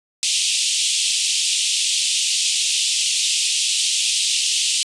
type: band-pass noise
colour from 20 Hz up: pink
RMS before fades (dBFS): -20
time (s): 0.23-4.83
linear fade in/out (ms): 0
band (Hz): 2700 to 9400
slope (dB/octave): 48
effects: resampled to 24000 Hz